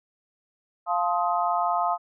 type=chord; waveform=sine; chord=F dominant seventh; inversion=none; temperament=just; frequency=698.5 / 873.1 / 1047.7 / 1257.2 Hz; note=F5 / A5 / C6 / Eb6; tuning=0 / -14 / +2 / +18 cents; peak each=-25 / -28 / -29 / -28 dBFS; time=0.86-1.98 s; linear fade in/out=50 ms; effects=none